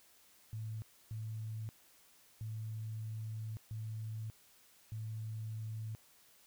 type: tone bursts at uneven times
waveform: sine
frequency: 110 Hz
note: A2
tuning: in tune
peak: -39 dBFS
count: 5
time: 0.53-0.82 / 1.11-1.69 / 2.41-3.57 / 3.71-4.3 / 4.92-5.95 s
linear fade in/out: 0 ms
effects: white hiss -65 dBFS RMS until 6.46 s